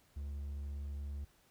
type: tone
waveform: triangle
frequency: 71.2 Hz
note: C#2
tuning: 47 cents sharp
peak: -37 dBFS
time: 0.16-1.25 s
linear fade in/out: 10 ms
effects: pink hiss -69 dBFS RMS until 1.5 s